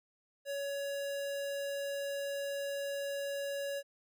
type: tone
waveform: square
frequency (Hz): 561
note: C#5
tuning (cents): +21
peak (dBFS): -36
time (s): 0.45-3.83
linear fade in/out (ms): 50
effects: none